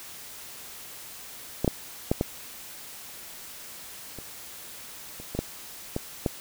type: clicks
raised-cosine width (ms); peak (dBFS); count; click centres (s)
2; -10 / -7 / -8 / -10 / -25 / -28 / -19 / -12 / -14 / -10; 10; 1.646 / 1.678 / 2.115 / 2.211 / 4.187 / 5.2 / 5.35 / 5.39 / 5.964 / 6.262
effects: white hiss -43 dBFS RMS until 6.4 s